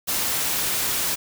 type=noise; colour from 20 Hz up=white; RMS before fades=-24 dBFS; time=0.07-1.16 s; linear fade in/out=20 ms; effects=none